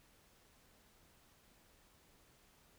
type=silence; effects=pink hiss -68 dBFS RMS until 2.78 s